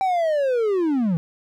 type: linear sweep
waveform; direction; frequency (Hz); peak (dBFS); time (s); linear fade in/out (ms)
triangle; down; 780 to 155.56; -16; 0.01-1.17; 0
effects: none